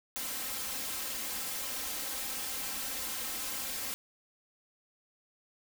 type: noise with comb filter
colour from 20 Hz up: white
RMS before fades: -37 dBFS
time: 0.16-3.94 s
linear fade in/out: 0 ms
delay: 3.8 ms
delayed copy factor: +0.8
effects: none